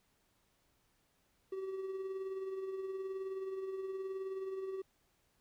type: tone with tremolo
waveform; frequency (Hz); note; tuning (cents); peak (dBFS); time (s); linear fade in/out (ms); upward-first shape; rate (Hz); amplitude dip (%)
triangle; 383; G4; -40; -34; 1.52-4.82; 5; triangle; 19; 50
effects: pink hiss -75 dBFS RMS until 5.4 s